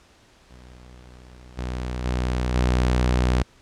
sawtooth tone with level steps, 61.9 Hz, B1, 5 cents sharp, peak -40 / -23 / -18 / -14 dBFS, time 0.5-3.43 s, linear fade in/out 10 ms, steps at 1.57 / 2.04 / 2.54 s, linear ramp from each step 20 ms, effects pink hiss -55 dBFS RMS until 3.61 s + low-pass 7000 Hz 12 dB/octave

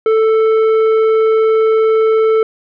sine tone with tanh clipping, 441.3 Hz, A4, 5 cents sharp, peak -10 dBFS, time 0.06-2.43 s, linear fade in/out 2 ms, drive 9 dB, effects none

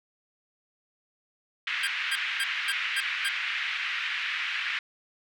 white band-pass noise, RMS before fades -31 dBFS, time 1.67-4.79 s, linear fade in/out 2 ms, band 1600 to 2700 Hz, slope 24 dB/octave
25% pulse tone bursts, 1600 Hz, G6, 35 cents sharp, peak -22 dBFS, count 6, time 1.83-3.288 s, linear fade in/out 5 ms, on 43 ms, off 240 ms
effects none

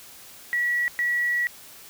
sine tone bursts at uneven times, 1933 Hz, B6, 38 cents flat, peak -21 dBFS, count 2, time 0.53-0.88 / 0.99-1.47 s, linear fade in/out 0 ms, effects white hiss -46 dBFS RMS until 1.89 s

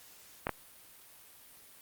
clicks, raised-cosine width 0.5 ms, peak -16 dBFS, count 2, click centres 0.469 / 0.493 s, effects white hiss -56 dBFS RMS until 1.81 s + Opus 48 kbps

